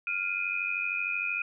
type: tone cluster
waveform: sine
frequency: 1403 / 2434 / 2527 Hz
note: F6 / D#7 / D#7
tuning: +8 / -39 / +26 cents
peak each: -37 / -31 / -32 dBFS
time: 0.07-1.42 s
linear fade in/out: 2 ms
effects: none